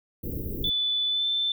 pink band-stop noise, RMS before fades -32 dBFS, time 0.23-0.7 s, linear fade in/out 10 ms, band 470 to 14000 Hz, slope 48 dB/octave
sine tone with pitch glide, 3484 to 3539 Hz, A7 to A7, -18 to +9 cents, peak -23 dBFS, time 0.64-1.52 s, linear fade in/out 2 ms, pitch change +27 cents, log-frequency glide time 1.08-1.26 s
effects none

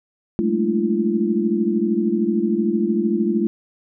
sine tone cluster, 192 / 211.5 / 224.6 / 299 / 341.6 Hz, G3 / G#3 / A3 / D4 / F4, -36 / +32 / +36 / +31 / -38 cents, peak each -29 / -21 / -23 / -28 / -21 dBFS, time 0.39-3.47 s, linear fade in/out 0 ms, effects none

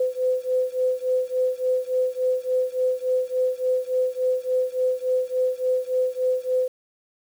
sine beating tone pair, 508 / 511.5 Hz, B4 / C5, +49 / -39 cents, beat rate 3.5 Hz, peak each -23 / -24 dBFS, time 0-6.68 s, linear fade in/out 5 ms, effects 8-bit

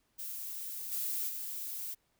violet noise with level steps, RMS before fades -41 / -35 / -40 dBFS, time 0.18-1.95 s, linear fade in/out 20 ms, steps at 0.91 / 1.28 s, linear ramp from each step 20 ms, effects pink hiss -75 dBFS RMS until 2.19 s

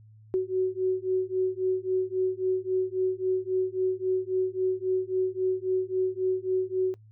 sine beating tone pair, 371.6 / 375.3 Hz, F#4 / F#4, +7 / +25 cents, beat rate 3.7 Hz, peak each -27 dBFS, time 0.34-6.94 s, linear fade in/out 0 ms, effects noise-tail reverb RT60 0.1 s tail -22 dB re dry + added 108 Hz sine -50 dBFS peak until 7.11 s

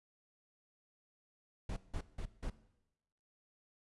brown noise bursts, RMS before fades -39 dBFS, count 4, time 1.69-2.5 s, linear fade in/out 5 ms, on 75 ms, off 170 ms, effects noise-tail reverb RT60 0.9 s tail -17 dB re dry + resampled to 24000 Hz

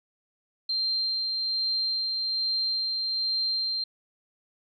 sine tone with tremolo, 4162 Hz, C8, 10 cents flat, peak -24 dBFS, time 0.69-3.84 s, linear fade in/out 5 ms, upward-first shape sine, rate 1.2 Hz, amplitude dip 25%, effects none

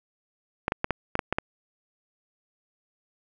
clicks, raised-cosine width 0.5 ms, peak -9 dBFS, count 8, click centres 0.681 / 0.721 / 0.844 / 0.907 / 1.154 / 1.192 / 1.326 / 1.385 s, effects none

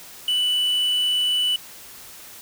triangle tone with quantisation, 2974 Hz, F#7, 8 cents sharp, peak -17 dBFS, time 0.28-1.56 s, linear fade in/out 2 ms, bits 7, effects white hiss -42 dBFS RMS until 2.41 s

